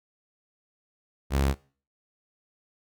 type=tone; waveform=sawtooth; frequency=68.6 Hz; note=C#2; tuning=17 cents flat; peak=-18 dBFS; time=1.3-1.55 s; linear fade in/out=50 ms; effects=noise-tail reverb RT60 0.4 s tail -21 dB re dry